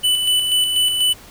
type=tone with tremolo; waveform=square; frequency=2986 Hz; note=F#7; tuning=15 cents sharp; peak=-14 dBFS; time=0.03-1.14 s; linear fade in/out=20 ms; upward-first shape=square; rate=4.1 Hz; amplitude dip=40%; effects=pink hiss -42 dBFS RMS until 1.3 s